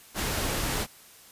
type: noise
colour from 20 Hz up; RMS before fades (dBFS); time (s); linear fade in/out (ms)
pink; -29; 0.14-0.87; 50
effects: white hiss -52 dBFS RMS until 1.31 s + resampled to 32000 Hz